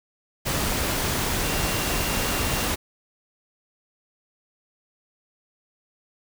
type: tone in noise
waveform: sine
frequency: 2766 Hz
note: F7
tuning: 17 cents flat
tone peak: -36 dBFS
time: 1.43-2.68 s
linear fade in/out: 20 ms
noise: pink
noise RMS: -25 dBFS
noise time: 0.45-2.76 s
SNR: -14 dB
effects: none